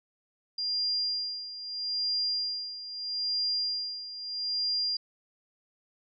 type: tone with tremolo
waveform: sine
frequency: 4800 Hz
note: D8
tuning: 37 cents sharp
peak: -26 dBFS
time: 0.58-4.97 s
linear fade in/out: 5 ms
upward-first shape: sine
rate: 0.78 Hz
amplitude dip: 75%
effects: none